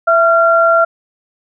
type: tone pair together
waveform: sine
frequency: 664 / 1376.4 Hz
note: E5 / F6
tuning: +12 / -26 cents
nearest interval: octave + minor second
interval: 1262 cents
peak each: -10 dBFS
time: 0.07-0.85 s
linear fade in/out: 10 ms
effects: none